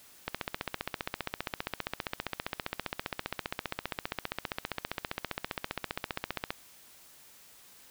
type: click train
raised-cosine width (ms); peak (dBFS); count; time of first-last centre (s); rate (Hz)
0.3; -15; 95; 0.28-6.505; 15.1
effects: white hiss -56 dBFS RMS until 7.9 s